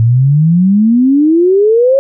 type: exponential sweep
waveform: sine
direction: up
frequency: 110.6 to 554.4 Hz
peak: -5 dBFS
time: 0-1.99 s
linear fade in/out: 0 ms
effects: none